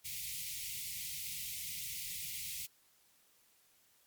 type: band-stop noise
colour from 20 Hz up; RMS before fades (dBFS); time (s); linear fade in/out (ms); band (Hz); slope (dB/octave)
white; -42; 0.04-2.67; 20; 180 to 2000; 96
effects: white hiss -69 dBFS RMS until 4.06 s + MP3 96 kbps